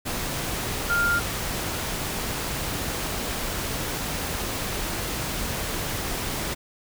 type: tone in noise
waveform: sine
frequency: 1400 Hz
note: F6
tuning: 4 cents sharp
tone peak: -20 dBFS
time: 0.89-1.2 s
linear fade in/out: 20 ms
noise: pink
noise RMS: -29 dBFS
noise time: 0.05-6.55 s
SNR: +6 dB
effects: none